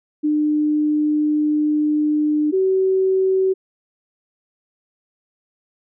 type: tone pair in turn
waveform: sine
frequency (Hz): 301.1 / 379.4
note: D4 / F#4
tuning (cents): +43 / +43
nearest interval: major third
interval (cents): 400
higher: second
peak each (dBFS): -15 / -14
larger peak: second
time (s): 0.23-2.52 / 2.52-3.54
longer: first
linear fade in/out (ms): 20
effects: none